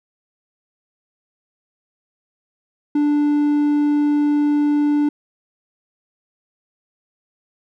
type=tone; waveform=triangle; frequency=293.7 Hz; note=D4; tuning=in tune; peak=-12 dBFS; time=2.95-5.09 s; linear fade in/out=5 ms; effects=none